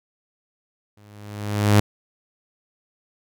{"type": "tone with exponential growth", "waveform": "sawtooth", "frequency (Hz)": 103.83, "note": "G#2", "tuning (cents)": 0, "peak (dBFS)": -7, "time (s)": [0.97, 1.8], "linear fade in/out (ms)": 5, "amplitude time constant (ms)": 180, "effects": []}